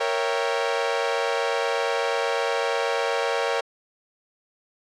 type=chord; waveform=sawtooth; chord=A# diminished seventh; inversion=none; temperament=equal; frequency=466.2 / 554.4 / 659.3 / 784 Hz; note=A#4 / C#5 / E5 / G5; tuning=0 / 0 / 0 / 0 cents; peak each=-22 / -23 / -27 / -26 dBFS; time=0-3.61 s; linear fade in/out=10 ms; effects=low-pass 5000 Hz 12 dB/octave